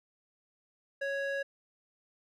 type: tone with band-pass filter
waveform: square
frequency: 554.4 Hz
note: C#5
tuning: in tune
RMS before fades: -34 dBFS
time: 1.01-1.43 s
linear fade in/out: 10 ms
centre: 1200 Hz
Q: 4.9
effects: none